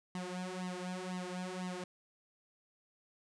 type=tone with flanger; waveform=sawtooth; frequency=182.4 Hz; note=F#3; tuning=24 cents flat; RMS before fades=-41 dBFS; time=0.15-1.84 s; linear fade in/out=2 ms; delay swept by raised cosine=1 to 4.3 ms; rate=2 Hz; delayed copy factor=+0.85; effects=resampled to 22050 Hz